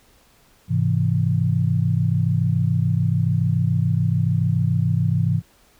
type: chord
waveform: sine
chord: Ab augmented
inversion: none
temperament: equal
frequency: 103.83 / 130.81 / 164.81 Hz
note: Ab2 / C3 / E3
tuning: 0 / 0 / 0 cents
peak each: -21 dBFS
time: 0.68-5.42 s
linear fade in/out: 50 ms
effects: pink hiss -56 dBFS RMS until 5.79 s